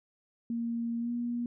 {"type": "tone with pitch glide", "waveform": "sine", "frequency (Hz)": [233.1, 239.1], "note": ["A#3", "A#3"], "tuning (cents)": [0, 44], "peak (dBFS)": -30, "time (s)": [0.5, 1.46], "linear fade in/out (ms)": 2, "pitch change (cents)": 44, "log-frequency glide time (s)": [0.99, 1.11], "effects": []}